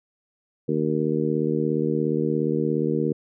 harmonic tone, 77.1 Hz, D#2, 15 cents flat, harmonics 2 / 3 / 4 / 5 / 6, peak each -27 / -27 / -27 / -27 / -27 dBFS, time 0.68-3.13 s, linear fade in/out 10 ms, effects none

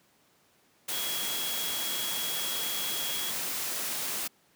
sine tone in noise, 3322 Hz, G#7, in tune, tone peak -35 dBFS, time 0.92-3.31 s, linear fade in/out 10 ms, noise white, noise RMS -33 dBFS, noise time 0.88-4.28 s, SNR -5 dB, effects pink hiss -65 dBFS RMS until 4.55 s + high-pass 150 Hz 12 dB/octave

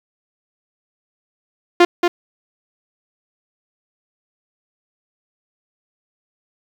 sawtooth tone with echo, 350 Hz, F4, 4 cents sharp, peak -3 dBFS, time 1.8-1.85 s, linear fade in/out 5 ms, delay 230 ms, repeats 1, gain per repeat -5 dB, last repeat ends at 2.08 s, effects low-pass 4000 Hz 12 dB/octave + 7-bit

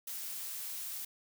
blue noise, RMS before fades -41 dBFS, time 0.07-1.05 s, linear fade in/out 5 ms, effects none

